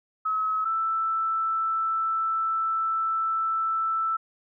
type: tone pair in turn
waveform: sine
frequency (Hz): 1285 / 1323.4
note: E6 / E6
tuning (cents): -45 / +6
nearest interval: minor second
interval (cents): 51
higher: second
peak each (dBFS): -23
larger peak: neither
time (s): 0.25-0.65 / 0.65-4.17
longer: second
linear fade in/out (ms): 10
effects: none